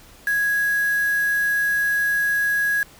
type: tone with quantisation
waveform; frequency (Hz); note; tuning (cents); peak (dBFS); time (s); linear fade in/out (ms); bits
sine; 1661; G#6; 0; -18; 0.27-2.83; 2; 5
effects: pink hiss -48 dBFS RMS until 2.99 s